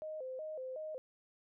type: tone with vibrato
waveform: sine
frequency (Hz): 567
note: C#5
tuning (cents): +39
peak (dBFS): -40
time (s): 0.02-0.98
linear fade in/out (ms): 0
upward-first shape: square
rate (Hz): 2.7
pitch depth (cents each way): 160
effects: none